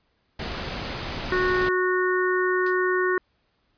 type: noise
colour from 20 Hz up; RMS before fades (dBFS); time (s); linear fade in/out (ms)
pink; -31; 0.39-1.69; 5
type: harmonic tone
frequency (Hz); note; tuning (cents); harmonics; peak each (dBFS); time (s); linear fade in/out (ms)
367.1; F#4; -14; 1 / 3 / 4 / 5; -22 / -28 / -28 / -28; 1.32-3.18; 2
type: noise with exponential decay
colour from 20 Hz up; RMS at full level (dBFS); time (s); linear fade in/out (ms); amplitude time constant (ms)
violet; -24; 2.66-2.78; 5; 26
effects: pink hiss -69 dBFS RMS until 3.77 s + resampled to 11025 Hz